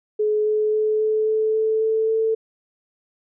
sine tone with pitch steps, 425 / 427.7 / 430.4 / 433.2 / 435.9 / 438.7 / 441.5 / 444.3 Hz, G#4 / A4 / A4 / A4 / A4 / A4 / A4 / A4, +40 / -49 / -38 / -27 / -16 / -5 / +6 / +17 cents, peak -17 dBFS, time 0.19-2.35 s, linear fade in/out 10 ms, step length 270 ms, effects none

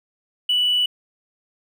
triangle tone with hard clipping, 2959 Hz, F#7, 1 cent flat, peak -16 dBFS, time 0.49-0.86 s, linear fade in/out 5 ms, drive 2 dB, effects none

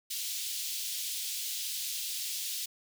pink high-pass noise, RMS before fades -36 dBFS, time 0.1-2.66 s, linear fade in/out 10 ms, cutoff 3200 Hz, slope 24 dB/octave, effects none

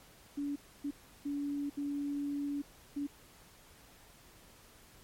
sine tone bursts at uneven times, 285.8 Hz, D4, 47 cents flat, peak -33 dBFS, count 5, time 0.37-0.56 / 0.84-0.91 / 1.25-1.7 / 1.77-2.62 / 2.96-3.07 s, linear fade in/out 10 ms, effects pink hiss -59 dBFS RMS until 5.03 s + MP3 64 kbps

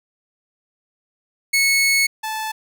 sawtooth tone pair in turn, 2200 / 873.1 Hz, C#7 / A5, -14 / -14 cents, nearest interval octave + major third, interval 1600 cents, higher first, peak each -11 / -20 dBFS, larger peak first, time 1.53-2.07 / 2.23-2.52 s, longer first, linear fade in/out 10 ms, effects none

